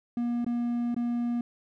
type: tone with dropouts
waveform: triangle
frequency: 238.7 Hz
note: A#3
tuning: 41 cents sharp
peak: -24 dBFS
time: 0.17-1.41 s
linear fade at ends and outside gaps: 2 ms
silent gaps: 0.446-0.464 / 0.945-0.964 s
effects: none